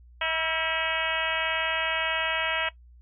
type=harmonic tone with a mistuned harmonic; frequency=321.5 Hz; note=E4; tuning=43 cents flat; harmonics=2 / 3 / 4 / 5 / 6 / 7 / 8 / 9 / 10; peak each=-34 / -34 / -34 / -34 / -34 / -34 / -34 / -34 / -34 dBFS; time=0.21-2.69 s; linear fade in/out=5 ms; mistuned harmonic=4; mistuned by=+56 cents; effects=noise-tail reverb RT60 0.1 s tail -17 dB re dry + added 60 Hz sine -49 dBFS peak until 3.01 s